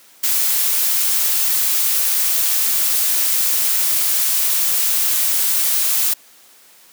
blue noise, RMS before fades -17 dBFS, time 0.23-6.14 s, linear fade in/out 10 ms, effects white hiss -48 dBFS RMS until 6.92 s + high-pass 200 Hz 12 dB/octave

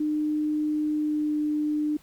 sine tone with pitch glide, 303.1 to 300.7 Hz, D#4 to D4, -45 to +41 cents, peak -23 dBFS, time 0-1.97 s, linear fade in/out 5 ms, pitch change -14 cents, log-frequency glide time 0.91-1.37 s, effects pink hiss -57 dBFS RMS until 2.02 s

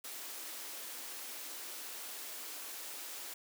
white high-pass noise, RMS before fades -45 dBFS, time 0.04-3.34 s, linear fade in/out 5 ms, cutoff 250 Hz, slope 48 dB/octave, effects none

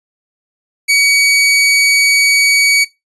sawtooth tone, 2260 Hz, C#7, 33 cents sharp, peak -5 dBFS, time 0.88-2.85 s, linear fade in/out 20 ms, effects noise-tail reverb RT60 0.2 s tail -19 dB re dry + resampled to 24000 Hz

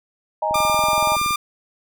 sine chord, D# suspended fourth, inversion none, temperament equal, 622.3 / 830.6 / 932.3 Hz, D#5 / G#5 / A#5, 0 / 0 / 0 cents, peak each -23 dBFS, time 0.42-1.16 s, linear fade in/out 5 ms
click train, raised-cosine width 3 ms, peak -21 dBFS, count 18, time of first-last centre 0.51-1.308 s, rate 21.3 Hz
sawtooth tone, 1196 Hz, D6, 31 cents sharp, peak -15 dBFS, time 0.54-1.36 s, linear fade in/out 5 ms
effects none

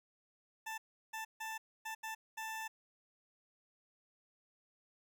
20% pulse tone bursts at uneven times, 884 Hz, A5, 8 cents sharp, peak -36 dBFS, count 6, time 0.66-0.78 / 1.13-1.25 / 1.4-1.58 / 1.85-1.95 / 2.03-2.15 / 2.37-2.68 s, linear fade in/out 10 ms, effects none

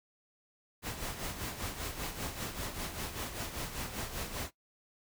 pink noise with tremolo, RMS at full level -37 dBFS, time 0.82-4.51 s, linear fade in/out 50 ms, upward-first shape sine, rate 5.1 Hz, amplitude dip 60%, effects noise-tail reverb RT60 0.1 s tail -17 dB re dry

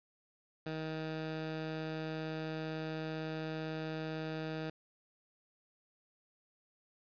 15% pulse tone, 157.9 Hz, D#3, 26 cents sharp, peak -31 dBFS, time 0.66-4.7 s, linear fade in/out 5 ms, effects resampled to 11025 Hz + 10-bit

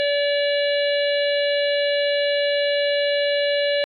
harmonic tone, 574 Hz, D5, 40 cents flat, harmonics 1 / 3 / 4 / 5 / 6 / 7, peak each -19 / -28 / -32 / -29 / -34 / -30 dBFS, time 0-3.84 s, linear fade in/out 0 ms, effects AAC 48 kbps

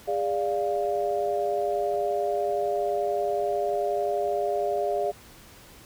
sine chord, D diminished, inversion second, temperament equal with one note detuned, 408.2 / 587.3 / 698.5 Hz, Ab4 / D5 / F5, -30 / 0 / 0 cents, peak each -28 dBFS, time 0.07-5.12 s, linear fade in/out 20 ms, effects pink hiss -50 dBFS RMS until 5.85 s

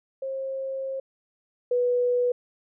sine tone pair in turn, 535 / 491 Hz, C5 / B4, +38 / -10 cents, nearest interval minor second, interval 148 cents, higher first, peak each -28 / -20 dBFS, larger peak second, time 0.22-1 / 1.71-2.32 s, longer first, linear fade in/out 5 ms, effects none

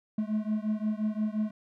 triangle beating tone pair, 212 / 217.7 Hz, G#3 / A3, +36 / -18 cents, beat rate 5.7 Hz, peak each -28 / -29 dBFS, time 0.18-1.51 s, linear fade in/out 5 ms, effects none

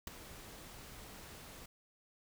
pink noise with ADSR envelope, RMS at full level -38 dBFS, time 0.07-1.66 s, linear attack 4 ms, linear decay 9 ms, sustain -14 dB, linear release 5 ms, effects none

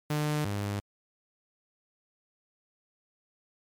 sawtooth tone pair in turn, 150.2 / 101.66 Hz, D3 / G#2, +39 / -37 cents, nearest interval perfect fifth, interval 676 cents, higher first, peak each -23 / -26 dBFS, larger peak first, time 0.1-0.45 / 0.45-0.8 s, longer neither, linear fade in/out 5 ms, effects MP3 96 kbps

